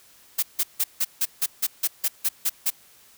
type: noise bursts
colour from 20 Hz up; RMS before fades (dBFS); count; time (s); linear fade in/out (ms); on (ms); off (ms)
blue; -22; 12; 0.38-2.704; 10; 47; 160
effects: white hiss -54 dBFS RMS until 3.17 s